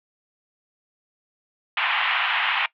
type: band-pass noise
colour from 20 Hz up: white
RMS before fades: -23 dBFS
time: 1.77-2.66 s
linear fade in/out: 2 ms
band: 770 to 3100 Hz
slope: 48 dB/octave
effects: noise-tail reverb RT60 0.1 s tail -20 dB re dry